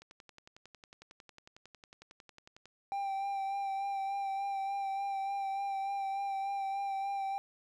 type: click train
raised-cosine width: 0.2 ms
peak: -35 dBFS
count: 30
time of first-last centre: 0.02-2.656 s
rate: 11 Hz
type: tone with vibrato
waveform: triangle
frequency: 787 Hz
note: G5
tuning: 7 cents sharp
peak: -31 dBFS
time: 2.92-7.38 s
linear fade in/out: 0 ms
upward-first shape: sine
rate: 3.4 Hz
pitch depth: 22 cents each way
effects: none